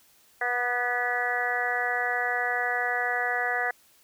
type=harmonic tone with a mistuned harmonic; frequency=244 Hz; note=B3; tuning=21 cents flat; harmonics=2 / 3 / 4 / 5 / 6 / 7 / 8; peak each=-35 / -30 / -42 / -37 / -34 / -30 / -30 dBFS; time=0.41-3.71 s; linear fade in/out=5 ms; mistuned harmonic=6; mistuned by=+37 cents; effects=white hiss -60 dBFS RMS until 4.03 s